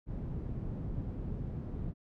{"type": "low-pass noise", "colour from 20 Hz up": "white", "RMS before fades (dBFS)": -38, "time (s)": [0.06, 1.94], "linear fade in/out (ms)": 50, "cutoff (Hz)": 150, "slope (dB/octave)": 12, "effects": []}